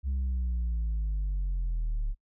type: linear sweep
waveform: sine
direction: down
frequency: 68 to 34.89 Hz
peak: -24 dBFS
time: 0.03-2.15 s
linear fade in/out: 50 ms
effects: noise-tail reverb RT60 0.1 s tail -24 dB re dry + tanh soft clip ceiling -26 dBFS